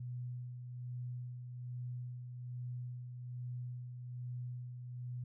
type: tone with tremolo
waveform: sine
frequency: 123.47 Hz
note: B2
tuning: in tune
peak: -39 dBFS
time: 0-5.24 s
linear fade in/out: 5 ms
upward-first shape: sine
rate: 1.2 Hz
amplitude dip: 45%
effects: none